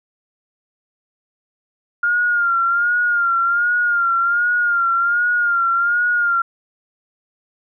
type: tone with vibrato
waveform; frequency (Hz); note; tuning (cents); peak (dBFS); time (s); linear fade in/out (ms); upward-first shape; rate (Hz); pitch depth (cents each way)
sine; 1407; F6; +12; -14; 2.03-6.42; 5; sine; 1.3; 53
effects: none